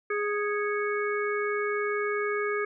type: harmonic tone with a mistuned harmonic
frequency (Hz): 414.4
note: G#4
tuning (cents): -4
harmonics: 1 / 3 / 4 / 5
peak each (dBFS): -28 / -33 / -34 / -35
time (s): 0.1-2.65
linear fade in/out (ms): 5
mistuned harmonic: 5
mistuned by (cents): +110
effects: none